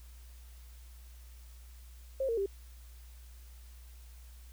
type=tone with pitch steps; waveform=sine; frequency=534 / 459.9 / 394.5 Hz; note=C5 / A#4 / G4; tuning=+35 / -23 / +11 cents; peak=-29 dBFS; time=2.2-2.461 s; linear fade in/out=5 ms; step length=87 ms; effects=added 60 Hz sine -49 dBFS peak until 4.52 s + white hiss -62 dBFS RMS until 4.52 s